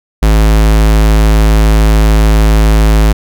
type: tone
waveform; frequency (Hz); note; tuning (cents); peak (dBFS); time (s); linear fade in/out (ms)
square; 53.5; A1; -48; -5; 0.22-3.13; 10
effects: none